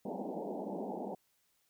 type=band-pass noise; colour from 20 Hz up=pink; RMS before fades=-40 dBFS; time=0.05-1.15 s; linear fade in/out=5 ms; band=180 to 890 Hz; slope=96 dB/octave; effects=white hiss -75 dBFS RMS until 1.69 s